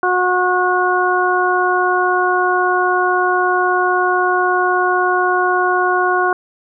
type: harmonic tone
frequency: 363.8 Hz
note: F#4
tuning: 29 cents flat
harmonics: 1 / 2 / 3 / 4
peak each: -18 / -18 / -18 / -18 dBFS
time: 0.03-6.33 s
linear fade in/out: 2 ms
effects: none